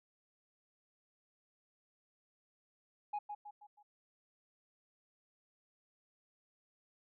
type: tone with echo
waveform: sine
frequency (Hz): 830.6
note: G#5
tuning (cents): 0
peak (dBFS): -33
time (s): 3.13-3.19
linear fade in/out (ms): 10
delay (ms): 160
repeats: 4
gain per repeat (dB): -7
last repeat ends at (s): 3.83
effects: tanh soft clip ceiling -34 dBFS